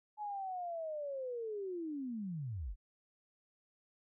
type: linear sweep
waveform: sine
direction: down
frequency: 854 to 34.47 Hz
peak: -38 dBFS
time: 0.17-2.76 s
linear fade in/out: 50 ms
effects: none